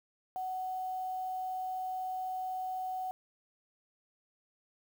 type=tone with quantisation; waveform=sine; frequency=746 Hz; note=F#5; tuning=14 cents sharp; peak=-34 dBFS; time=0.36-3.11 s; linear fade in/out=0 ms; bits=9; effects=none